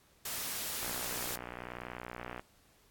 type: noise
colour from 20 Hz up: white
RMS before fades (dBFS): -38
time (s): 0.25-1.36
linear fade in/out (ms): 5
type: click train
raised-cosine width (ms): 0.5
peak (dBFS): -26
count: 96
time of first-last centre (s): 0.83-2.395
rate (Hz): 60.7
effects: pink hiss -66 dBFS RMS until 2.9 s + AAC 64 kbps